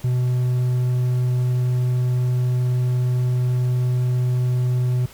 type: tone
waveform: triangle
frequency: 124.9 Hz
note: B2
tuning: 20 cents sharp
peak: -15 dBFS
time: 0.04-5.06 s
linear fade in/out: 5 ms
effects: pink hiss -45 dBFS RMS until 5.13 s